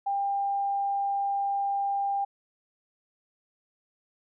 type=tone; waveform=sine; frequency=797 Hz; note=G5; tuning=28 cents sharp; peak=-25 dBFS; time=0.06-2.25 s; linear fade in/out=10 ms; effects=none